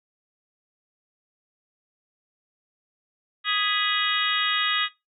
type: harmonic tone with a mistuned harmonic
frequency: 415.3 Hz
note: G#4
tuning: in tune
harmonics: 3 / 4 / 5 / 6 / 7 / 8 / 9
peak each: -28 / -30 / -29 / -33 / -32 / -28 / -29 dBFS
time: 3.44-4.89 s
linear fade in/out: 50 ms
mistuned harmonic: 5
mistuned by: -83 cents
effects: noise-tail reverb RT60 0.2 s tail -17 dB re dry